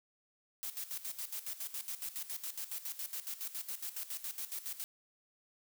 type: noise with tremolo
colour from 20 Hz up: blue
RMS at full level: -40 dBFS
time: 0.63-4.84 s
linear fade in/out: 0 ms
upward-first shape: square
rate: 7.2 Hz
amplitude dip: 75%
effects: none